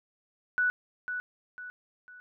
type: tone with echo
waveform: sine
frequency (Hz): 1480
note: F#6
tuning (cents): 0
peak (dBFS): -23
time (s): 0.58-0.7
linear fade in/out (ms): 0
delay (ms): 500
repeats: 3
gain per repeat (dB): -8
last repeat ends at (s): 2.2
effects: none